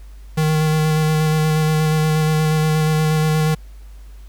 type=tone with vibrato; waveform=square; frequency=155.56 Hz; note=D#3; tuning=in tune; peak=-15 dBFS; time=0.37-3.55 s; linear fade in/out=10 ms; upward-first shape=square; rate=8.4 Hz; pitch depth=13 cents each way; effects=added 50 Hz sine -35 dBFS peak until 4.28 s + pink hiss -54 dBFS RMS until 4.28 s